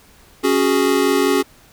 square chord, C# suspended fourth, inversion none, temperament equal, 277.2 / 370 / 415.3 Hz, C#4 / F#4 / G#4, 0 / 0 / 0 cents, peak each -19 dBFS, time 0.43-1.43 s, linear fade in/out 20 ms, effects pink hiss -49 dBFS RMS until 1.72 s

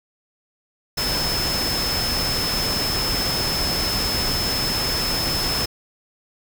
sine tone in noise, 5230 Hz, E8, 15 cents flat, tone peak -23 dBFS, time 0.97-5.66 s, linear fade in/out 10 ms, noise pink, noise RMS -25 dBFS, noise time 0.97-5.66 s, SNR -1 dB, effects none

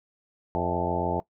harmonic tone with a mistuned harmonic, 87.31 Hz, F2, in tune, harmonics 1 / 2 / 3 / 4 / 5 / 6 / 7 / 8 / 9 / 10, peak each -34 / -33 / -36 / -33 / -33 / -36 / -35 / -33 / -34 / -31 dBFS, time 0.55-1.2 s, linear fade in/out 0 ms, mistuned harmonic 8, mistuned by -81 cents, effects noise-tail reverb RT60 0.1 s tail -18 dB re dry

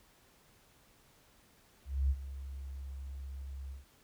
sine tone with ADSR envelope, 67.9 Hz, C#2, 35 cents flat, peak -25 dBFS, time 1.85-3.85 s, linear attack 250 ms, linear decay 49 ms, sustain -15 dB, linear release 140 ms, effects pink hiss -65 dBFS RMS until 4.03 s

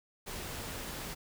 pink noise, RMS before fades -41 dBFS, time 0.26-1.15 s, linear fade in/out 20 ms, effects none

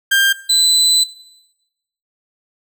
30% pulse tone pair in turn, 1591 / 4009 Hz, G6 / B7, +25 / +25 cents, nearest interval octave + major third, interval 1600 cents, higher second, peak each -8 dBFS, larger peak neither, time 0.11-0.33 / 0.49-1.04 s, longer second, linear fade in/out 10 ms, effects noise-tail reverb RT60 1.0 s tail -18 dB re dry

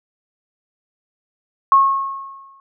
sine tone with exponential decay, 1090 Hz, C#6, 29 cents flat, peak -6 dBFS, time 1.72-2.6 s, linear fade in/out 1 ms, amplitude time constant 190 ms, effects none

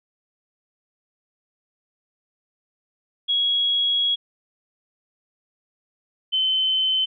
sine tone pair in turn, 3322 / 3064 Hz, G#7 / G7, 0 / -40 cents, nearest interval minor second, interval 140 cents, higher first, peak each -18 dBFS, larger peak neither, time 3.28-4.16 / 6.32-7.06 s, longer first, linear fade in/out 20 ms, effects none

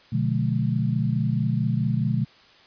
sine chord, B diminished seventh, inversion none, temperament just, 123.47 / 148.16 / 177.8 / 213.4 Hz, B2 / D3 / F3 / Ab3, 0 / +16 / +31 / +47 cents, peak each -24 / -26 / -29 / -27 dBFS, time 0.12-2.25 s, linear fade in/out 10 ms, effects white hiss -53 dBFS RMS until 2.66 s + resampled to 11025 Hz

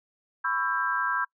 sine chord, C# half-diminished seventh, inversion third, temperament just, 997.9 / 1108.7 / 1330.5 / 1596.6 Hz, B5 / C#6 / E6 / G6, +18 / 0 / +16 / +31 cents, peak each -31 / -33 / -30 / -28 dBFS, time 0.44-1.25 s, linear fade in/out 10 ms, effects noise-tail reverb RT60 0.1 s tail -25 dB re dry

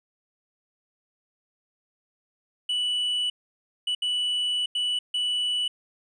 triangle tone bursts at uneven times, 2960 Hz, F#7, in tune, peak -22 dBFS, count 5, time 2.69-3.3 / 3.87-3.95 / 4.02-4.66 / 4.75-4.99 / 5.14-5.68 s, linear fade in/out 5 ms, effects resampled to 22050 Hz

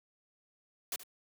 white noise with echo, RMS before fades -36 dBFS, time 0.92-0.96 s, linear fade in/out 2 ms, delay 74 ms, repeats 1, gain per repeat -14 dB, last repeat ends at 1.034 s, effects high-pass 200 Hz 12 dB/octave

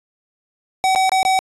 square tone with dropouts, 759 Hz, F#5, 44 cents sharp, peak -14 dBFS, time 0.84-1.39 s, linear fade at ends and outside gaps 0 ms, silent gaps 0.95-0.959 / 1.094-1.119 / 1.23-1.251 s, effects resampled to 24000 Hz

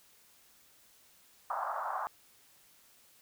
white band-pass noise, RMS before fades -36 dBFS, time 1.5-2.07 s, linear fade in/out 0 ms, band 660 to 1300 Hz, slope 48 dB/octave, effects white hiss -63 dBFS RMS until 3.21 s

